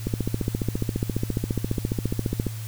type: click train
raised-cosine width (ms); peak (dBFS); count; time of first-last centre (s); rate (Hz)
3; -11; 36; 0.07-2.467; 14.6
effects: added 111 Hz sine -31 dBFS peak until 2.67 s + white hiss -43 dBFS RMS until 2.67 s